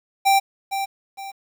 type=tone with echo; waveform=square; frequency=784 Hz; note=G5; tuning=in tune; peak=-14 dBFS; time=0.25-0.4 s; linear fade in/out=20 ms; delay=460 ms; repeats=2; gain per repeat=-9 dB; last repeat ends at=1.32 s; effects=9-bit